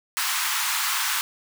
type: high-pass noise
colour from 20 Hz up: pink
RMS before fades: -25 dBFS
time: 0.17-1.21 s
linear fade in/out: 0 ms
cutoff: 930 Hz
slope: 48 dB/octave
effects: none